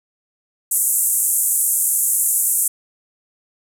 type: band-pass noise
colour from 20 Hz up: white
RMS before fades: -18 dBFS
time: 0.71-2.68 s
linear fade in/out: 5 ms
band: 7500 to 13000 Hz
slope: 48 dB/octave
effects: none